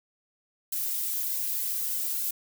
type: noise with flanger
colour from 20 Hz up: violet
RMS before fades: -30 dBFS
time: 0.72-2.31 s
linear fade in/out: 5 ms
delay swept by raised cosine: 1.9 to 2.52 ms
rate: 3.3 Hz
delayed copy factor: +0.95
effects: none